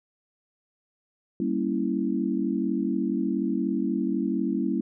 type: chord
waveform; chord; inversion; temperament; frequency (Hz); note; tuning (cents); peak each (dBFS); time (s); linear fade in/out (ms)
sine; G diminished seventh; none; equal; 196 / 233.1 / 277.2 / 329.6; G3 / Bb3 / Db4 / Fb4; 0 / 0 / 0 / 0; -29; 1.4-4.81; 2
effects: none